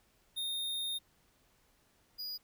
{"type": "tone pair in turn", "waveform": "square", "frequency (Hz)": [3682, 4902], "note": ["A#7", "D#8"], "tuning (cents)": [-22, -27], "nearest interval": "perfect fourth", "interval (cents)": 495, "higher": "second", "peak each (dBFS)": [-35, -39], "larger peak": "first", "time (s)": [[0.36, 0.99], [2.18, 2.38]], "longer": "first", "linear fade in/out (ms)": 20, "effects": ["pink hiss -70 dBFS RMS until 2.43 s"]}